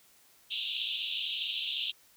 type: band-pass noise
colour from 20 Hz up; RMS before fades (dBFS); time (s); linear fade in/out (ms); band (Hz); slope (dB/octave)
pink; -35; 0.5-1.92; 20; 2700 to 3800; 96
effects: white hiss -62 dBFS RMS until 2.16 s